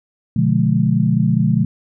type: chord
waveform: sine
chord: B diminished seventh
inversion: none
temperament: just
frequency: 123.47 / 148.16 / 177.8 / 213.4 Hz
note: B2 / D3 / F3 / Ab3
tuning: 0 / +16 / +31 / +47 cents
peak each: -18 dBFS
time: 0.36-1.65 s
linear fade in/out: 5 ms
effects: none